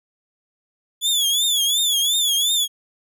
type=tone with vibrato; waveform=sawtooth; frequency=3423 Hz; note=A7; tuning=48 cents flat; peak=-14 dBFS; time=1.01-2.68 s; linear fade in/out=50 ms; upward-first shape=triangle; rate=2.8 Hz; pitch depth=130 cents each way; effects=none